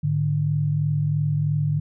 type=tone pair together; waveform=sine; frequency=105.7 / 148.72 Hz; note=G#2 / D3; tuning=+31 / +22 cents; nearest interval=tritone; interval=591 cents; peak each=-26 / -20 dBFS; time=0.03-1.8 s; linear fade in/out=10 ms; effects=none